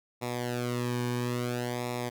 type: tone with flanger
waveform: sawtooth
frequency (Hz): 122.1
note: B2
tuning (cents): -19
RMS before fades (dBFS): -32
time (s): 0.21-2.1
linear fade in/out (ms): 20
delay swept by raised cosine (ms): 0.65 to 1.51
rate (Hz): 0.59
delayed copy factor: -0.85
effects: none